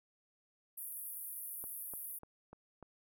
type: band-pass noise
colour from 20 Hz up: pink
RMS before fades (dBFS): -45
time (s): 0.77-2.19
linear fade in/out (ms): 10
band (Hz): 10000 to 16000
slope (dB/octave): 96
type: click train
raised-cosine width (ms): 1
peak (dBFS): -37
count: 5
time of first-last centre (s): 1.64-2.827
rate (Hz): 3.37
effects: none